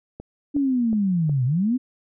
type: click train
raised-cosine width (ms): 2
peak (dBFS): -22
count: 4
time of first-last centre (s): 0.2-1.295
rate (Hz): 2.74
type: linear two-way sweep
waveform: sine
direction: down then up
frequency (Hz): 292.2 to 120.1 to 264.4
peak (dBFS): -18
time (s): 0.54-1.78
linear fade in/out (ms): 20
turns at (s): 1.45
effects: none